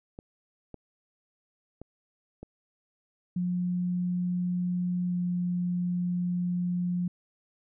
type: clicks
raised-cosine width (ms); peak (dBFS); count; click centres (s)
2; -28; 4; 0.189 / 0.743 / 1.816 / 2.43
type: tone with pitch glide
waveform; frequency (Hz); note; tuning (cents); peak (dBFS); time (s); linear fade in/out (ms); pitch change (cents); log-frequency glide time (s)
sine; 178.6 to 177.47; F3 to F3; +39 to +28; -26; 3.36-7.08; 5; -11; 5.08-5.14
effects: none